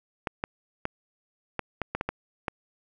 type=clicks; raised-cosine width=0.5 ms; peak=-13 dBFS; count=9; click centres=0.272 / 0.439 / 0.854 / 1.593 / 1.817 / 1.95 / 2.011 / 2.09 / 2.482 s; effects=none